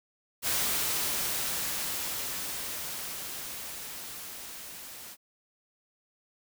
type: noise with level ramp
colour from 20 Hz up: white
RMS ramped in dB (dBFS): -28 to -45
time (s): 0.42-5.17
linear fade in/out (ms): 50
effects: none